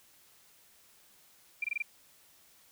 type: tone bursts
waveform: sine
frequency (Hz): 2374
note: D7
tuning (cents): +18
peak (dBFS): -29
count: 5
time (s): 1.62-1.823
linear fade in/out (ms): 5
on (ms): 23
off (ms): 22
effects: white hiss -62 dBFS RMS until 2.71 s